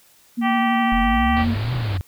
sine tone with vibrato, 233.1 Hz, A#3, in tune, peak -19 dBFS, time 0.37-1.55 s, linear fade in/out 20 ms, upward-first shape triangle, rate 12 Hz, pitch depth 37 cents each way
harmonic tone, 388.1 Hz, G4, 17 cents flat, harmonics 2 / 3 / 4 / 5 / 6 / 7 / 8, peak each -21 / -25 / -35 / -25 / -33 / -34 / -34 dBFS, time 0.41-1.46 s, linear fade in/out 50 ms
sine exponential two-way sweep, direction up then down, 40.23 to 128.9 to 88 Hz, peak -21 dBFS, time 0.92-2.01 s, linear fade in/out 0 ms, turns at 1.74 s
pink low-pass noise, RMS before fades -31 dBFS, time 1.36-1.98 s, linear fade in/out 10 ms, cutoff 4700 Hz, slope 96 dB/octave
effects white hiss -54 dBFS RMS until 2.07 s

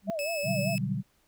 sine tone with exponential growth, 196.6 Hz, G3, 5 cents sharp, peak -23 dBFS, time 0.02-0.1 s, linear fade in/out 0 ms, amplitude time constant 17 ms
sine tone with vibrato, 622.3 Hz, D#5, in tune, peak -30 dBFS, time 0.07-0.76 s, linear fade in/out 20 ms, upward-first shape sine, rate 5.1 Hz, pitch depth 150 cents each way
sawtooth tone, 2600 Hz, E7, 24 cents flat, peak -30 dBFS, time 0.19-0.78 s, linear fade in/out 0 ms
sine chord, G major seventh, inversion first, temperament just, 122.5 / 147 / 183.75 / 196 Hz, B2 / D3 / F#3 / G3, -14 / +2 / -12 / 0 cents, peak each -33 dBFS, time 0.43-1.03 s, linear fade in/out 50 ms
effects pink hiss -68 dBFS RMS until 1.27 s

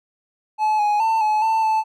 triangle tone with pitch steps, 859 / 834 / 893 / 855 / 889 / 876 Hz, A5 / G#5 / A5 / A5 / A5 / A5, -42 / +7 / +25 / -50 / +18 / -8 cents, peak -14 dBFS, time 0.58-1.84 s, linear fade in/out 50 ms, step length 210 ms, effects none

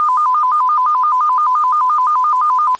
sine tone with vibrato, 1108.7 Hz, C#6, in tune, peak -10 dBFS, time 0-2.75 s, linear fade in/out 0 ms, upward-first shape square, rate 5.8 Hz, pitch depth 160 cents each way, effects white hiss -44 dBFS RMS until 2.79 s + MP3 32 kbps

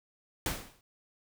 pink noise with exponential decay, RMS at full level -29 dBFS, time 0.46-0.81 s, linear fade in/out 2 ms, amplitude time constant 75 ms, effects none

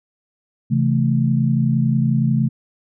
sine chord, A minor, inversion first, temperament equal with one note detuned, 133.87 / 164.81 / 220 Hz, C3 / E3 / A3, +40 / 0 / 0 cents, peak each -17 / -21 / -19 dBFS, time 0.7-2.49 s, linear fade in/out 20 ms, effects none

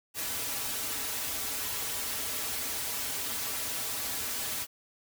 white noise with comb filter, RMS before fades -34 dBFS, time 0.14-4.67 s, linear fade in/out 50 ms, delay 5.6 ms, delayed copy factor -0.9, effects none

